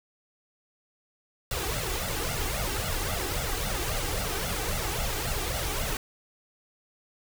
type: noise with flanger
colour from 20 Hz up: pink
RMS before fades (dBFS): -30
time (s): 1.51-5.97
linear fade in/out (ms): 2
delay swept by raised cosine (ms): 1.4 to 2.6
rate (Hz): 3.7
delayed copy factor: +0.8
effects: none